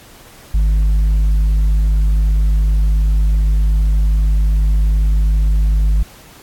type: tone with tanh clipping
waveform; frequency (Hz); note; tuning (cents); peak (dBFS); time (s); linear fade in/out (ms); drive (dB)
triangle; 51.3; G#1; -21; -11; 0.54-6.03; 5; 9
effects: pink hiss -42 dBFS RMS until 6.42 s + AAC 64 kbps